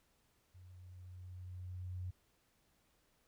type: tone with level ramp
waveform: sine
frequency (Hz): 90.9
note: F#2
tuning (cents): -30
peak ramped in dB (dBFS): -55 to -39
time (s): 0.54-2.11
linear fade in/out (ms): 10
effects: pink hiss -75 dBFS RMS until 3.27 s